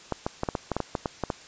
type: clicks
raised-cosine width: 1 ms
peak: -12 dBFS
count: 12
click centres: 0.123 / 0.265 / 0.434 / 0.488 / 0.552 / 0.717 / 0.766 / 0.803 / 0.952 / 1.058 / 1.237 / 1.302 s
effects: white hiss -48 dBFS RMS until 1.47 s + resampled to 16000 Hz